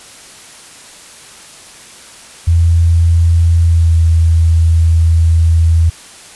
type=tone with pitch glide; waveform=sine; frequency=84 to 82.27 Hz; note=E2 to E2; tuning=+33 to -3 cents; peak=-6 dBFS; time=2.47-5.9 s; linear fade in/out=10 ms; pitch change=-36 cents; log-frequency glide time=3.64-3.95 s; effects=white hiss -36 dBFS RMS until 6.35 s + resampled to 24000 Hz

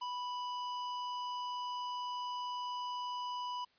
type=tone; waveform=square; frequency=987.8 Hz; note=B5; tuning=in tune; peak=-38 dBFS; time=0.01-3.65 s; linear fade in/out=10 ms; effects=white hiss -70 dBFS RMS until 3.78 s + resampled to 11025 Hz

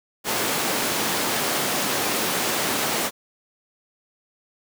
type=high-pass noise; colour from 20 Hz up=pink; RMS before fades=-24 dBFS; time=0.24-3.11 s; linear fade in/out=50 ms; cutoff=250 Hz; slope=12 dB/octave; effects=none

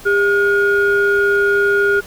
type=tone pair together; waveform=sine; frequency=402.1 / 1432.9 Hz; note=G4 / F6; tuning=+44 / +44 cents; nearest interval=octave + minor seventh; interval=2200 cents; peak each=-13 dBFS; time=0.05-2.01 s; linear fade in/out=20 ms; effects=tanh soft clip ceiling -6 dBFS + pink hiss -38 dBFS RMS until 2.06 s

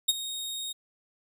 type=tone with ADSR envelope; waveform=sawtooth; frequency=3729 Hz; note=A#7; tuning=in tune; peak=-15 dBFS; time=0.08-0.73 s; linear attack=11 ms; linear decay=30 ms; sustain=-15 dB; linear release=15 ms; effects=none

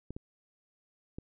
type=clicks; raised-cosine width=3 ms; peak=-27 dBFS; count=3; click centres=0.106 / 0.165 / 1.185 s; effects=none

